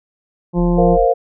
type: harmonic tone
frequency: 174.61 Hz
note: F3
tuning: in tune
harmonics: 1 / 2 / 3 / 4 / 5 / 6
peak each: -14 / -19 / -24 / -31 / -28 / -34 dBFS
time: 0.53-0.98 s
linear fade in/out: 50 ms
type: tone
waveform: sine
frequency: 40.41 Hz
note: E1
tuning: 34 cents flat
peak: -19 dBFS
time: 0.55-1.07 s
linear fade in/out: 50 ms
type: chord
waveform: sine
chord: Bb suspended second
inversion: none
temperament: just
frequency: 466.2 / 524.4 / 699.2 Hz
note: Bb4 / C5 / F5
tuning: 0 / +4 / +2 cents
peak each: -15 dBFS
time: 0.77-1.14 s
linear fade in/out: 20 ms
effects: none